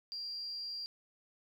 sine tone with amplitude modulation, 4746 Hz, D8, 17 cents sharp, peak -37 dBFS, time 0.12-0.86 s, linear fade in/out 0 ms, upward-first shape sine, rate 257 Hz, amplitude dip 35%, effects 11-bit

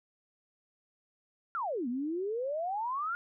sine exponential two-way sweep, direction down then up, 1437 to 233.1 to 1437 Hz, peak -31 dBFS, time 1.55-3.15 s, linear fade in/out 0 ms, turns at 1.88 s, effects none

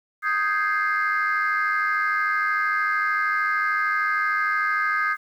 sine chord, Ab major seventh, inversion second, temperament equal, 1244.5 / 1568 / 1661.2 / 2093 Hz, Eb6 / G6 / Ab6 / C7, 0 / 0 / 0 / 0 cents, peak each -23 / -25 / -27 / -27 dBFS, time 0.22-5.17 s, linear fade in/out 50 ms, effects tanh soft clip ceiling -13 dBFS + 9-bit

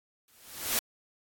white noise with exponential growth, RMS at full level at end -25 dBFS, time 0.28-0.79 s, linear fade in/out 1 ms, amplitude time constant 110 ms, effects AAC 64 kbps

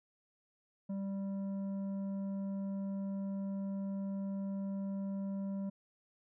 sine tone with tanh clipping, 196 Hz, G3, in tune, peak -37 dBFS, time 0.89-5.7 s, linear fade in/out 10 ms, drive 8 dB, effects none

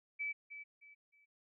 sine tone with echo, 2303 Hz, D7, 34 cents flat, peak -36 dBFS, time 0.19-0.33 s, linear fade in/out 20 ms, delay 310 ms, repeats 3, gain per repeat -10 dB, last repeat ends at 1.26 s, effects none

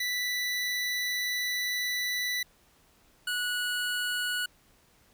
25% pulse tone pair in turn, 1975.5 / 1466 Hz, B6 / F#6, 0 / -16 cents, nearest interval perfect fourth, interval 516 cents, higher first, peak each -25 dBFS, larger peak neither, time 0-2.43 / 3.27-4.46 s, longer first, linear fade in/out 5 ms, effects pink hiss -63 dBFS RMS until 5.13 s

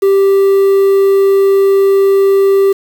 triangle tone with quantisation, 392 Hz, G4, in tune, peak -4 dBFS, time 0.02-2.73 s, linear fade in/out 10 ms, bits 5, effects none

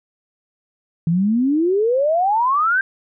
sine exponential sweep, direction up, 159.4 to 1600 Hz, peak -14 dBFS, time 1.07-2.81 s, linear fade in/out 2 ms, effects none

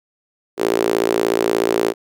sawtooth tone with high-pass filter, 56.7 Hz, A#1, 47 cents flat, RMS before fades -18 dBFS, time 0.57-1.94 s, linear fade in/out 50 ms, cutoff 390 Hz, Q 4.2, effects none

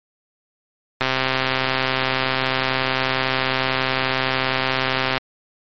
click train, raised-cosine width 0.3 ms, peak -3 dBFS, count 547, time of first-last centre 1.01-5.178 s, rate 131 Hz, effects MP3 32 kbps

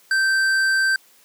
triangle tone with tanh clipping, 1559 Hz, G6, 10 cents flat, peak -18 dBFS, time 0.11-0.96 s, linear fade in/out 2 ms, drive 16 dB, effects white hiss -54 dBFS RMS until 1.24 s + high-pass 200 Hz 12 dB/octave

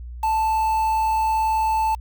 triangle tone with quantisation, 881 Hz, A5, 2 cents sharp, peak -16 dBFS, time 0.23-1.95 s, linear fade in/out 5 ms, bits 6, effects added 60 Hz sine -32 dBFS peak until 2 s

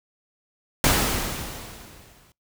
pink noise with exponential decay, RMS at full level -17 dBFS, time 0.84-2.32 s, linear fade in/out 1 ms, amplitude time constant 320 ms, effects noise-tail reverb RT60 0.2 s tail -25 dB re dry

